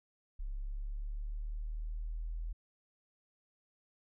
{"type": "linear sweep", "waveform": "sine", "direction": "up", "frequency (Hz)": [34.05, 41.2], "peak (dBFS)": -36, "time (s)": [0.39, 2.53], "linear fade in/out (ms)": 10, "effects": []}